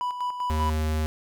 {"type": "tone with tremolo", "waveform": "triangle", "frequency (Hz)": 987.8, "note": "B5", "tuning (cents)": 0, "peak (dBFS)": -23, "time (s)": [0.01, 0.7], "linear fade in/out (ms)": 0, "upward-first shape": "square", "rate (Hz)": 5.1, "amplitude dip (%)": 55}
{"type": "tone", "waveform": "square", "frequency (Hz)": 77.8, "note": "D#2", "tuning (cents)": 0, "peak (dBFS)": -24, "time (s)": [0.5, 1.06], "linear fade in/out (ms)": 0}
{"effects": []}